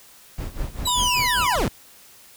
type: noise with tremolo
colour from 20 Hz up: brown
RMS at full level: -27 dBFS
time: 0.38-1.66 s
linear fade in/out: 2 ms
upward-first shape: sine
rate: 5.1 Hz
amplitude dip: 85%
type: linear sweep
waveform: 25% pulse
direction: down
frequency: 4000 to 35.67 Hz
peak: -17 dBFS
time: 0.85-1.69 s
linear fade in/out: 10 ms
type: tone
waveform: square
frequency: 987.8 Hz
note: B5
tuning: in tune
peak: -23 dBFS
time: 0.87-1.56 s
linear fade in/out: 5 ms
effects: white hiss -49 dBFS RMS until 2.36 s